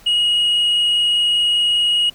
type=tone with frequency modulation; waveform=sine; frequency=2890 Hz; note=F#7; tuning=41 cents flat; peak=-11 dBFS; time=0.06-2.1 s; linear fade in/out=10 ms; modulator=25.1 Hz; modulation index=0.75; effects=tanh soft clip ceiling -12 dBFS + pink hiss -47 dBFS RMS until 2.14 s

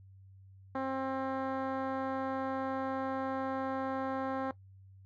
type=tone with low-pass filter; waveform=10% pulse; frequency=265.6 Hz; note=C4; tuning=26 cents sharp; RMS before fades=-35 dBFS; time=0.75-4.51 s; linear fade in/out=2 ms; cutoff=1200 Hz; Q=0.66; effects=noise-tail reverb RT60 0.1 s tail -18 dB re dry + added 96 Hz sine -53 dBFS peak until 5.05 s

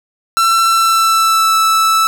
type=tone with pitch glide; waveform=45% pulse; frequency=1343 to 1314.6 Hz; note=E6 to E6; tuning=+32 to -5 cents; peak=-9 dBFS; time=0.37-2.07 s; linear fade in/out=0 ms; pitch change=-37 cents; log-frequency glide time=0.66-1.57 s; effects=none

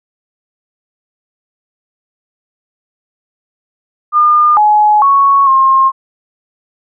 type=tone with pitch steps; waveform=sine; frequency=1210 / 844 / 1109 / 1067 Hz; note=D#6 / G#5 / C#6 / C6; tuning=-49 / +28 / 0 / +34 cents; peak=-5 dBFS; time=4.12-5.92 s; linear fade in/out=50 ms; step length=450 ms; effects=none

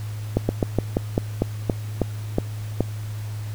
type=slowing click train; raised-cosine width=2 ms; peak=-5 dBFS; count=11; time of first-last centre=0.37-2.806 s; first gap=120 ms; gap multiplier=1.15; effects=added 106 Hz sine -28 dBFS peak until 3.54 s + pink hiss -44 dBFS RMS until 3.54 s

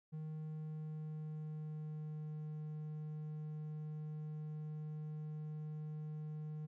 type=tone with pitch glide; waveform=triangle; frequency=155.56 to 153.15 Hz; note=D#3 to D#3; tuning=0 to -27 cents; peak=-40 dBFS; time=0.12-6.67 s; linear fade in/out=20 ms; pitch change=-27 cents; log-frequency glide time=0.24-2.29 s; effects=none

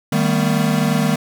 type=tone cluster; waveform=square; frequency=154.4 / 196.5 / 225.2 / 247.8 Hz; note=D#3 / G3 / A3 / B3; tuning=-13 / +4 / +40 / +6 cents; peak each=-20 / -21 / -21 / -24 dBFS; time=0.12-1.16 s; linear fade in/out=5 ms; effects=none

